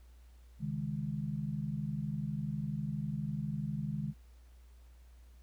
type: chord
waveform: sine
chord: C# suspended second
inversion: none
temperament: equal with one note detuned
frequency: 135.58 / 155.56 / 207.7 Hz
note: C#3 / D#3 / G#3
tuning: -38 / 0 / 0 cents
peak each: -39 / -37 / -39 dBFS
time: 0.59-4.14 s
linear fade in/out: 50 ms
effects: added 60 Hz sine -54 dBFS peak until 5.42 s + pink hiss -70 dBFS RMS until 5.42 s